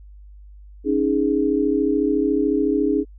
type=chord; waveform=sine; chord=C# suspended second; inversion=none; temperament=equal; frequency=277.2 / 311.1 / 415.3 Hz; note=C#4 / D#4 / G#4; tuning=0 / 0 / 0 cents; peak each=-21 dBFS; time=0.84-3.05 s; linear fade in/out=50 ms; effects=added 50 Hz sine -40 dBFS peak until 3.18 s